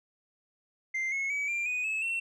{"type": "tone with pitch steps", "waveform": "sine", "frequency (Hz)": [2089, 2181, 2278, 2379, 2484, 2594, 2709], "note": ["C7", "C#7", "C#7", "D7", "D#7", "E7", "E7"], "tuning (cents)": [-3, -29, 47, 22, -3, -28, 47], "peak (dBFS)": -26, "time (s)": [0.94, 2.2], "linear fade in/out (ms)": 10, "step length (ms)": 180, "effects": ["tanh soft clip ceiling -28 dBFS"]}